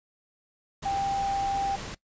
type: tone in noise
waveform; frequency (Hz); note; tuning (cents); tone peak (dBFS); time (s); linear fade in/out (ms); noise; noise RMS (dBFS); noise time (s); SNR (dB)
sine; 790; G5; +13; -25; 0.85-1.76; 10; pink; -38; 0.82-1.95; +10
effects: noise-tail reverb RT60 0.1 s tail -19 dB re dry + resampled to 16000 Hz